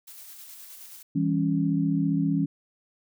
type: noise with tremolo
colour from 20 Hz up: blue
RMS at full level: -44 dBFS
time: 0.07-1.03 s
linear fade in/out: 10 ms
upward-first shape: square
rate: 9.5 Hz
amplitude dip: 25%
type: chord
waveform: sine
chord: C# diminished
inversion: first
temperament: equal with one note detuned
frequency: 164.81 / 199.88 / 277.2 Hz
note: E3 / G3 / C#4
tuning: 0 / +34 / 0 cents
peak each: -25 / -29 / -25 dBFS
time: 1.15-2.46 s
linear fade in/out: 10 ms
effects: none